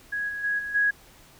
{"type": "tone with level steps", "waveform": "sine", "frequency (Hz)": 1661.2, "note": "G#6", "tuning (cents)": 0, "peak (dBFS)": [-26, -30, -23, -30, -19], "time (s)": [0.12, 0.91], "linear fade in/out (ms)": 10, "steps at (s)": [0.28, 0.43, 0.58, 0.74], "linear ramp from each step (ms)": 20, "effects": ["pink hiss -53 dBFS RMS until 1.39 s"]}